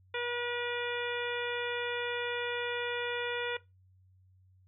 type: harmonic tone with a mistuned harmonic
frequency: 481.9 Hz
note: B4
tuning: 43 cents flat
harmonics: 1 / 2 / 3 / 4 / 5 / 6 / 7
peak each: -36 / -41 / -39 / -41 / -40 / -45 / -43 dBFS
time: 0.14-3.57 s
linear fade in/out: 5 ms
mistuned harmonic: 7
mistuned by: +43 cents
effects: noise-tail reverb RT60 0.2 s tail -18 dB re dry + added 93 Hz sine -60 dBFS peak until 4.67 s